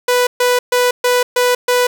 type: tone bursts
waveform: sawtooth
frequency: 493.9 Hz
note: B4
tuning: in tune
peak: -7 dBFS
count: 6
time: 0.08-1.87 s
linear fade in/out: 5 ms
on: 190 ms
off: 130 ms
effects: none